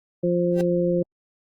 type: harmonic tone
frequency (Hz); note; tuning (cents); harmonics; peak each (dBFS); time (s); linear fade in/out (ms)
175.2; F3; +6; 1 / 2 / 3; -23 / -23 / -23; 0.23-1.03; 10
type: tone with exponential growth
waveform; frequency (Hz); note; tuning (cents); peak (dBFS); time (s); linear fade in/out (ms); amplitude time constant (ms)
35% pulse; 390.1; G4; -8; -24; 0.51-0.61; 0; 20
effects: Opus 24 kbps